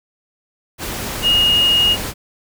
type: tone in noise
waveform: sine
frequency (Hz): 2862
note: F7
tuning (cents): +42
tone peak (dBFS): -11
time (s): 1.22-1.97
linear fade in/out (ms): 50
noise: pink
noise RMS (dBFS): -25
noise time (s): 0.78-2.14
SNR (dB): +11
effects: none